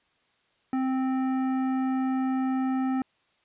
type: tone with hard clipping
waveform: sine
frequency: 261.6 Hz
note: C4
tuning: in tune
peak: -26 dBFS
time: 0.73-3.02 s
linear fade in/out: 2 ms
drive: 12 dB
effects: white hiss -68 dBFS RMS until 3.44 s + resampled to 8000 Hz

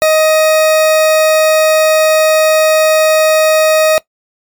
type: tone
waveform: 40% pulse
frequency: 627 Hz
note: D#5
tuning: 13 cents sharp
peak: -6 dBFS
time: 0.02-3.98 s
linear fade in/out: 0 ms
effects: noise-tail reverb RT60 0.1 s tail -20 dB re dry + MP3 96 kbps

